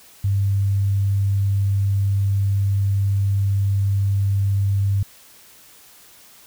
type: tone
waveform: sine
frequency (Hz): 99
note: G2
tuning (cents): +18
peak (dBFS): -16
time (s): 0.24-5.03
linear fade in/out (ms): 5
effects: white hiss -48 dBFS RMS until 6.46 s